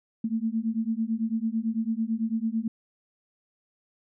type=beating tone pair; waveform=sine; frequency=220 / 229 Hz; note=A3 / A#3; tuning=0 / -31 cents; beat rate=9 Hz; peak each=-28 dBFS; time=0.24-2.68 s; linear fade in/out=5 ms; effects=none